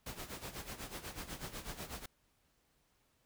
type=noise with tremolo; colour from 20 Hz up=pink; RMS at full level=-43 dBFS; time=0.06-2.06 s; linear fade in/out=5 ms; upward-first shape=sine; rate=8.1 Hz; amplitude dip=75%; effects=pink hiss -75 dBFS RMS until 3.25 s